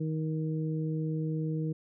harmonic tone, 157.2 Hz, D#3, 18 cents sharp, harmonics 1 / 2 / 3, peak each -30 / -36 / -40 dBFS, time 0-1.73 s, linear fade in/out 10 ms, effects none

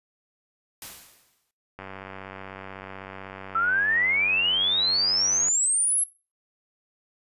white noise with exponential decay, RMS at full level -37 dBFS, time 0.82-1.51 s, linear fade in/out 1 ms, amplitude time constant 150 ms
click train, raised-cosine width 0.5 ms, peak -23 dBFS, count 356, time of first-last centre 1.79-5.484 s, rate 96.1 Hz
sine exponential sweep, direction up, 1311 to 11175 Hz, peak -20 dBFS, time 3.55-6.04 s, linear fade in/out 5 ms
effects noise-tail reverb RT60 0.3 s tail -18 dB re dry + resampled to 32000 Hz

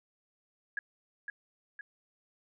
sine tone with echo, 1667 Hz, G#6, 6 cents sharp, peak -31 dBFS, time 0.77-0.79 s, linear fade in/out 2 ms, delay 510 ms, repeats 2, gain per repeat -5 dB, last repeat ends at 1.81 s, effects none

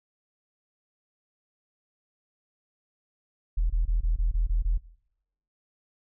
sine tone bursts, 40.84 Hz, E1, 15 cents flat, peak -20 dBFS, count 8, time 3.57-4.778 s, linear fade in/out 10 ms, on 130 ms, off 24 ms, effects noise-tail reverb RT60 0.8 s tail -21 dB re dry + tanh soft clip ceiling -17 dBFS

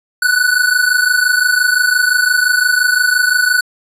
square tone pair together, 1473.2 / 1499 Hz, F#6 / F#6, -8 / +22 cents, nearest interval unison, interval 30 cents, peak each -14 dBFS, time 0.22-3.61 s, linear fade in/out 5 ms, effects resampled to 32000 Hz

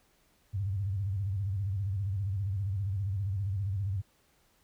sine tone with vibrato, 98 Hz, G2, in tune, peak -29 dBFS, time 0.53-4.02 s, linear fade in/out 20 ms, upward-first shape square, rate 15 Hz, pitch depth 99 cents each way, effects pink hiss -68 dBFS RMS until 4.63 s

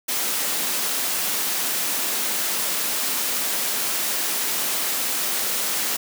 white high-pass noise, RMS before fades -24 dBFS, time 0.08-5.97 s, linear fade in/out 10 ms, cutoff 180 Hz, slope 24 dB/octave, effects none

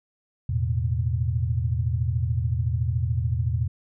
sine chord, E suspended fourth, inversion none, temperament just, 82.41 / 109.88 / 123.61 Hz, E2 / A2 / B2, 0 / -2 / +2 cents, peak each -26 dBFS, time 0.49-3.68 s, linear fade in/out 5 ms, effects none

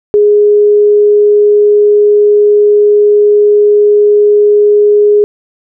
sine tone, 415.3 Hz, G#4, in tune, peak -3 dBFS, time 0.14-5.24 s, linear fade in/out 0 ms, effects none

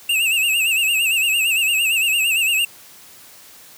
square tone with vibrato, 2685 Hz, E7, 31 cents sharp, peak -16 dBFS, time 0.09-2.65 s, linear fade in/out 5 ms, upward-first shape sine, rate 8.8 Hz, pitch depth 100 cents each way, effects white hiss -44 dBFS RMS until 3.77 s + high-pass 60 Hz 12 dB/octave

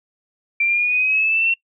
sine exponential sweep, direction up, 2349 to 2727 Hz, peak -15 dBFS, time 0.6-1.54 s, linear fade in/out 5 ms, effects noise-tail reverb RT60 0.1 s tail -21 dB re dry

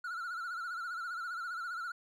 triangle tone with vibrato, 1396.9 Hz, F6, in tune, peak -35 dBFS, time 0.04-1.92 s, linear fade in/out 5 ms, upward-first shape sine, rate 15 Hz, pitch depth 92 cents each way, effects none

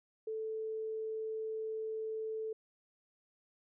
sine tone, 439.5 Hz, A4, 2 cents flat, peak -36 dBFS, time 0.27-2.53 s, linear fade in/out 5 ms, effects none

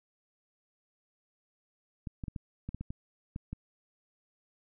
clicks, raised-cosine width 5 ms, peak -25 dBFS, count 10, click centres 2.072 / 2.238 / 2.282 / 2.362 / 2.69 / 2.746 / 2.81 / 2.905 / 3.361 / 3.53 s, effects none

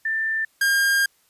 sine / 45% pulse tone pair in turn, 1781 / 1610.7 Hz, A6 / G6, +21 / +47 cents, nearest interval major second, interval 174 cents, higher first, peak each -21 / -17 dBFS, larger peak second, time 0.05-0.45 / 0.61-1.06 s, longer second, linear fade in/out 5 ms, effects white hiss -62 dBFS RMS until 1.29 s + resampled to 32000 Hz

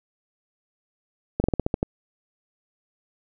slowing click train, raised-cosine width 2 ms, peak -8 dBFS, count 8, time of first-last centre 1.4-1.829 s, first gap 40 ms, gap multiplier 1.14, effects none

